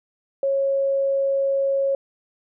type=tone; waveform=sine; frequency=548 Hz; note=C#5; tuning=20 cents flat; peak=-18 dBFS; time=0.43-1.95 s; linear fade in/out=2 ms; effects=none